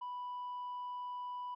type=tone with tanh clipping; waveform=triangle; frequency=987.8 Hz; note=B5; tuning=in tune; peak=-40 dBFS; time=0.01-1.55 s; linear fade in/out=10 ms; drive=6 dB; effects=none